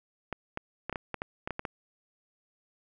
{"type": "clicks", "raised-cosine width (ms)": 0.5, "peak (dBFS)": -18, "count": 11, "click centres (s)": [0.327, 0.574, 0.896, 0.927, 0.958, 1.143, 1.219, 1.475, 1.507, 1.594, 1.652], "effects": []}